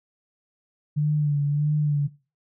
sine tone with vibrato, 147.2 Hz, D3, 4 cents sharp, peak -19 dBFS, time 0.96-2.08 s, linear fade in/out 20 ms, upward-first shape sine, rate 1.6 Hz, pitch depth 42 cents each way, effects noise-tail reverb RT60 0.3 s tail -18 dB re dry

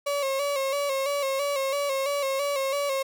35% pulse tone with vibrato, 554.4 Hz, C#5, in tune, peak -23 dBFS, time 0.06-3.03 s, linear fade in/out 10 ms, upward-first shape square, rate 3 Hz, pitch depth 49 cents each way, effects none

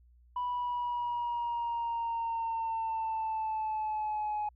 sine linear sweep, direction down, 987 to 839 Hz, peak -29 dBFS, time 0.36-4.49 s, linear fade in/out 5 ms, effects tanh soft clip ceiling -28 dBFS + added 60 Hz sine -58 dBFS peak until 4.55 s

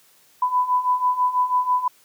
sine beating tone pair, 994 / 1000.1 Hz, B5 / B5, +11 / +21 cents, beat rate 6.1 Hz, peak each -23 / -19 dBFS, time 0.42-1.88 s, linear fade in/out 5 ms, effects white hiss -56 dBFS RMS until 2.04 s + high-pass 100 Hz 12 dB/octave

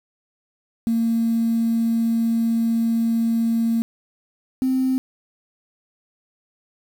sine tone pair in turn, 228.9 / 260.2 Hz, A#3 / C4, -31 / -9 cents, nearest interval major second, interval 222 cents, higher second, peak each -16 dBFS, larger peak neither, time 0.87-3.82 / 4.62-4.98 s, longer first, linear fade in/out 0 ms, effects tanh soft clip ceiling -13 dBFS + 7-bit

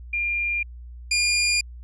sine / 20% pulse tone pair in turn, 2400 / 2415 Hz, D7 / D7, +37 / +48 cents, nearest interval unison, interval 11 cents, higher second, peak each -22 / -14 dBFS, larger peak second, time 0.13-0.63 / 1.11-1.61 s, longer neither, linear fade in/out 5 ms, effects added 60 Hz sine -37 dBFS peak until 1.83 s + resampled to 22050 Hz

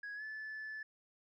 sine tone with pitch glide, 1661.2 to 1738.8 Hz, G#6 to A6, 0 to -21 cents, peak -40 dBFS, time 0.03-0.83 s, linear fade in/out 5 ms, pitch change +79 cents, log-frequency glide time 0.15-0.23 s, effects tanh soft clip ceiling -40 dBFS

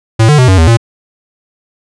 square tone with pitch steps, 112.2 / 149.5 / 127.2 / 94.4 / 81.2 / 115.8 Hz, A2 / D3 / C3 / F#2 / E2 / A#2, +34 / +31 / -48 / +35 / -26 / -11 cents, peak -4 dBFS, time 0.19-0.772 s, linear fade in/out 10 ms, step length 97 ms, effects resampled to 22050 Hz

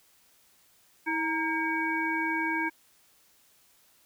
harmonic tone with a mistuned harmonic, 322.3 Hz, E4, 39 cents flat, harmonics 1 / 3 / 5 / 7, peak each -32 / -32 / -32 / -32 dBFS, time 1.06-2.7 s, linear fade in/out 20 ms, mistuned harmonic 3, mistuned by -67 cents, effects white hiss -63 dBFS RMS until 4.05 s

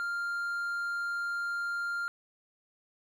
triangle tone, 1396.9 Hz, F6, in tune, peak -29 dBFS, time 0-2.08 s, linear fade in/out 0 ms, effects none

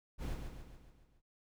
brown noise with echo, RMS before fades -37 dBFS, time 0.18-0.38 s, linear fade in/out 50 ms, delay 140 ms, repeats 6, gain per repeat -5 dB, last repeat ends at 1.22 s, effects none

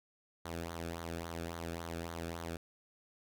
sawtooth tone with flanger, 83.8 Hz, E2, 29 cents sharp, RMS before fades -42 dBFS, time 0.45-2.57 s, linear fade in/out 5 ms, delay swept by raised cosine 0.38 to 1.03 ms, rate 3.6 Hz, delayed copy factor -0.7, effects none

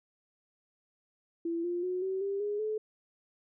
sine tone with pitch steps, 335.7 / 350 / 364.8 / 380.3 / 396.5 / 413.3 / 430.8 Hz, E4 / F4 / F#4 / F#4 / G4 / G#4 / A4, +32 / +4 / -24 / +48 / +20 / -8 / -37 cents, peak -30 dBFS, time 1.45-2.78 s, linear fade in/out 5 ms, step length 190 ms, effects none

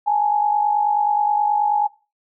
sine tone pair together, 830.6 / 880 Hz, G#5 / A5, 0 / 0 cents, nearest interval minor second, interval 100 cents, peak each -16 / -23 dBFS, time 0.06-1.88 s, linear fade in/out 20 ms, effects noise-tail reverb RT60 0.3 s tail -20 dB re dry

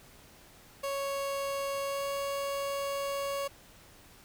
30% pulse tone with pitch glide, 554.4 to 557.9 Hz, C#5 to C#5, 0 to +11 cents, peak -29 dBFS, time 0.83-3.48 s, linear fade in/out 10 ms, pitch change +11 cents, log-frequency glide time 1.85-2.06 s, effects pink hiss -56 dBFS RMS until 4.24 s

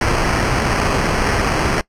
pink noise with sample-and-hold, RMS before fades -17 dBFS, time 0.01-1.81 s, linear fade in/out 2 ms, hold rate 3675 Hz, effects noise-tail reverb RT60 0.1 s tail -21 dB re dry + low-pass 8000 Hz 12 dB/octave

